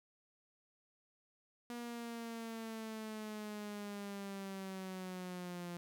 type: linear sweep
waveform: sawtooth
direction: down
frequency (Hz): 240 to 173.3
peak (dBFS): -39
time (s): 1.7-5.77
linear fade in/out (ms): 0
effects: none